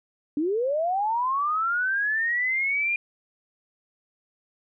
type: linear sweep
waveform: sine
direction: up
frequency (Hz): 280.7 to 2430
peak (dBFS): -22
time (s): 0.37-2.96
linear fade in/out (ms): 2
effects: none